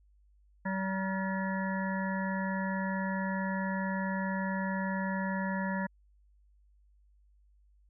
harmonic tone with a mistuned harmonic, 191.1 Hz, G3, 44 cents flat, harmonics 1 / 3 / 5 / 7 / 9 / 10, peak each -32 / -40 / -38 / -46 / -39 / -45 dBFS, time 0.65-5.87 s, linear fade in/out 10 ms, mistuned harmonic 7, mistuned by +84 cents, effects added 50 Hz sine -61 dBFS peak until 7.89 s

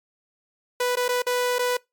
sawtooth tone with dropouts, 493.9 Hz, B4, in tune, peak -17 dBFS, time 0.8-1.77 s, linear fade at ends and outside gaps 5 ms, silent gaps 0.956-0.969 / 1.082-1.089 / 1.221-1.266 / 1.585-1.591 s, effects noise-tail reverb RT60 0.2 s tail -24 dB re dry + MP3 96 kbps

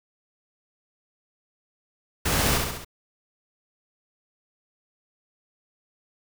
pink noise with echo, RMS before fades -24 dBFS, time 2.25-2.58 s, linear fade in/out 10 ms, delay 67 ms, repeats 4, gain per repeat -4 dB, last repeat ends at 2.848 s, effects none

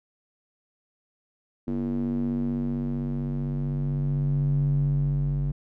square tone with band-pass filter sweep, 47.86 Hz, G1, 41 cents flat, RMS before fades -26 dBFS, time 1.67-5.52 s, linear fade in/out 10 ms, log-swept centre 270 to 120 Hz, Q 4, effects none

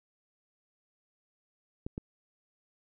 clicks, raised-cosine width 3 ms, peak -23 dBFS, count 2, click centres 1.865 / 1.979 s, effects none

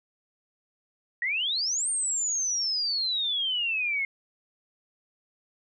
sine exponential two-way sweep, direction up then down, 1864.7 to 8870 to 2139 Hz, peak -25 dBFS, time 1.22-4.05 s, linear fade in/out 2 ms, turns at 1.89 s, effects none

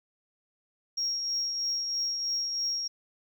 sine tone with tremolo, 5588 Hz, F8, in tune, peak -25 dBFS, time 0.97-2.88 s, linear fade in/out 10 ms, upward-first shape triangle, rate 3.1 Hz, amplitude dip 45%, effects tanh soft clip ceiling -23 dBFS + 11-bit

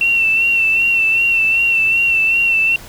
sine tone with vibrato, 2700 Hz, E7, 41 cents sharp, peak -11 dBFS, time 0.01-2.76 s, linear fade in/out 2 ms, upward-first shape sine, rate 2.6 Hz, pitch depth 37 cents each way, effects pink hiss -37 dBFS RMS until 2.88 s

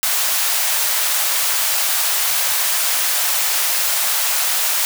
white high-pass noise, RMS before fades -18 dBFS, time 0.03-4.85 s, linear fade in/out 0 ms, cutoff 610 Hz, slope 24 dB/octave, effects none

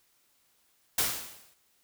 white noise with exponential decay, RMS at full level -24 dBFS, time 0.98-1.54 s, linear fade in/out 5 ms, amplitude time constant 120 ms, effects white hiss -69 dBFS RMS until 1.83 s

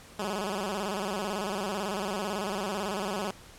10% pulse tone with vibrato, 198.7 Hz, G3, 24 cents sharp, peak -22 dBFS, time 0.19-3.31 s, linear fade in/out 2 ms, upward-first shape square, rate 18 Hz, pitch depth 100 cents each way, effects pink hiss -51 dBFS RMS until 3.58 s + low-pass 11000 Hz 12 dB/octave

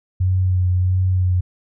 sine tone with vibrato, 91.8 Hz, F#2, 13 cents flat, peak -14 dBFS, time 0.2-1.41 s, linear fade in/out 10 ms, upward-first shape sine, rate 1.5 Hz, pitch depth 22 cents each way, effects none

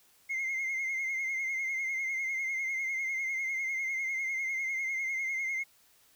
sine tone with vibrato, 2121 Hz, C7, 23 cents sharp, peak -28 dBFS, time 0.29-5.64 s, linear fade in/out 20 ms, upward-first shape sine, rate 10 Hz, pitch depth 47 cents each way, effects tanh soft clip ceiling -29 dBFS + white hiss -64 dBFS RMS until 6.15 s

